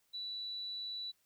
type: tone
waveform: sine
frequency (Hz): 3951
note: B7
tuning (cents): 0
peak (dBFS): -39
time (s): 0.13-1.12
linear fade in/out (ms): 20
effects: white hiss -75 dBFS RMS until 1.25 s